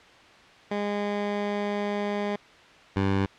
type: tone pair in turn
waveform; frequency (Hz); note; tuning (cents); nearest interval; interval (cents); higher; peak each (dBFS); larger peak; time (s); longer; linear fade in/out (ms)
15% pulse; 205 / 97.45; G#3 / G2; -22 / -10; octave + minor second; 1288; first; -20 / -16; second; 0.71-2.36 / 2.96-3.26; first; 5
effects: white hiss -51 dBFS RMS until 3.38 s + low-pass 3000 Hz 12 dB/octave